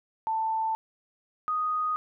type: tone pair in turn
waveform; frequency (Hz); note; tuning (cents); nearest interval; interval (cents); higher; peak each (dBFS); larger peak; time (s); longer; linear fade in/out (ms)
sine; 887 / 1243.9; A5 / D#6; +14 / -1; tritone; 585; second; -25; neither; 0.27-0.75 / 1.48-1.96; neither; 0
effects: none